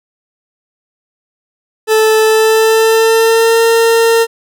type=tone with pitch glide; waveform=40% pulse; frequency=437.3 to 457.5 Hz; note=A4 to A#4; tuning=-11 to -32 cents; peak=-6 dBFS; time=1.87-4.27 s; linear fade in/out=50 ms; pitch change=+79 cents; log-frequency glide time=2.24-3.63 s; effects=none